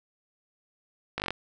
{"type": "slowing click train", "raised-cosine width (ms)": 0.3, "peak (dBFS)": -14, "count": 7, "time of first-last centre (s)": [1.18, 1.306], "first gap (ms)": 19, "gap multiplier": 1.04, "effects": []}